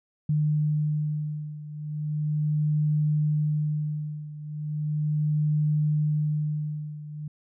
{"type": "beating tone pair", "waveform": "sine", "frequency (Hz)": [150.9, 151.27], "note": ["D3", "D#3"], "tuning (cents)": [47, -48], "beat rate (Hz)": 0.37, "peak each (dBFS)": [-25, -28], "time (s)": [0.29, 7.28], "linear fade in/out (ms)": 5, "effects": []}